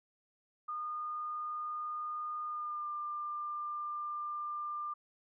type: tone with pitch glide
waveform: sine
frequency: 1221 to 1194.5 Hz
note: D#6 to D6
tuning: -33 to +29 cents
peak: -36 dBFS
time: 0.68-4.94 s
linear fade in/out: 10 ms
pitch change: -38 cents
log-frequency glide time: 2.45-2.88 s
effects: none